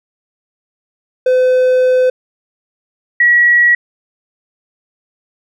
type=tone pair in turn; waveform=triangle / sine; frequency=509 / 1921.7 Hz; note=C5 / B6; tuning=-48 / -48 cents; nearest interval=octave + major seventh; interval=2300 cents; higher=second; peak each=-6 dBFS; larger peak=neither; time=1.26-2.1 / 3.2-3.75 s; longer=first; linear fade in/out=5 ms; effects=none